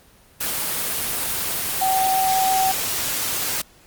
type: tone in noise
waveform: sine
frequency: 763 Hz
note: G5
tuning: 47 cents flat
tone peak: -17 dBFS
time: 1.81-2.72 s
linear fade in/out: 10 ms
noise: white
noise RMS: -24 dBFS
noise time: 0.4-3.62 s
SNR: +4 dB
effects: pink hiss -52 dBFS RMS until 3.86 s + Opus 24 kbps